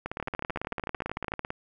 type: two click trains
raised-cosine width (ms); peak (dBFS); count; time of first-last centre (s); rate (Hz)
0.5; -17 / -17; 16 / 27; 0.2-1.319 / 0.06-1.504; 13.4 / 18
effects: none